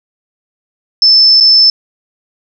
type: tone with dropouts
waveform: sine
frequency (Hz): 5274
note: E8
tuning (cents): 0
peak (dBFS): -3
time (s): 1.02-1.7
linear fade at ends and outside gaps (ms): 2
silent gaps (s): 1.402-1.407
effects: none